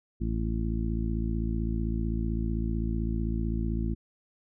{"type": "harmonic tone", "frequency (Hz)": 55.7, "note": "A1", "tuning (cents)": 22, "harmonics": [1, 2, 3, 4, 5, 6], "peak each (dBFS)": [-29, -34, -36, -34, -42, -38], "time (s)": [0.2, 3.95], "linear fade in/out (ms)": 20, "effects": []}